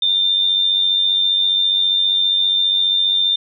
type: tone with amplitude modulation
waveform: sine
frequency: 3597 Hz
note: A7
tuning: 37 cents sharp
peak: -11 dBFS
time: 0.02-3.36 s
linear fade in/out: 5 ms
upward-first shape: sine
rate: 94.9 Hz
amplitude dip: 50%
effects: none